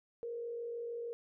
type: tone with frequency modulation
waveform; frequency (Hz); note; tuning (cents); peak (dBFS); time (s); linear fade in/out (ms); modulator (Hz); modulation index
sine; 469.8; A#4; +13; -38; 0.23-1.13; 0; 46.5; 0.37
effects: none